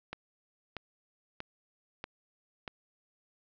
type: click train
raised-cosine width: 0.3 ms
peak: -22 dBFS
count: 5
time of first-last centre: 0.13-2.678 s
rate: 1.57 Hz
effects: low-pass 5000 Hz 12 dB/octave